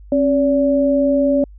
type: tone pair together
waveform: sine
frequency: 270.4 / 573 Hz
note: C#4 / D5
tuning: -43 / -43 cents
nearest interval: octave + minor second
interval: 1300 cents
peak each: -15 dBFS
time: 0.12-1.44 s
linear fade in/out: 2 ms
effects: added 50 Hz sine -37 dBFS peak until 1.58 s